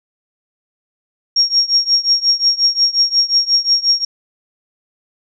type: tone with tremolo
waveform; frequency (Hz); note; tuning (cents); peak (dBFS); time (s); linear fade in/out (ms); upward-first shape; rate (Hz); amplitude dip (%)
sine; 5570; F8; -5; -7; 1.36-4.05; 5; triangle; 5.6; 95
effects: none